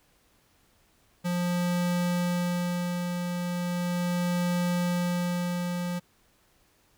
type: tone with tremolo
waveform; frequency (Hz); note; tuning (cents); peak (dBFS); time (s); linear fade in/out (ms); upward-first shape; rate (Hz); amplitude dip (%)
square; 176.4; F3; +18; -25; 1.24-6; 20; sine; 0.37; 40
effects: pink hiss -65 dBFS RMS until 6.97 s